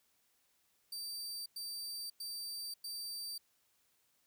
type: tone bursts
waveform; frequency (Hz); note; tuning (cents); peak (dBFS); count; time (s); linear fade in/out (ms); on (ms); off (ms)
sawtooth; 4653; D8; -17; -38; 4; 0.92-3.38; 5; 540; 100
effects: white hiss -75 dBFS RMS until 4.26 s